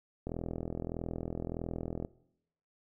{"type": "click train", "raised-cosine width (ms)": 2, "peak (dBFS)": -23, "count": 75, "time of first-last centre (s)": [0.27, 2.049], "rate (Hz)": 41.6, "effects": ["noise-tail reverb RT60 0.8 s tail -21 dB re dry"]}